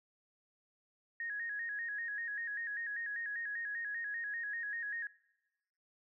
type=tone with vibrato; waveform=sine; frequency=1760 Hz; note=A6; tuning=in tune; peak=-37 dBFS; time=1.2-5.07 s; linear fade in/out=2 ms; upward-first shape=square; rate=5.1 Hz; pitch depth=91 cents each way; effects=noise-tail reverb RT60 1.0 s tail -21 dB re dry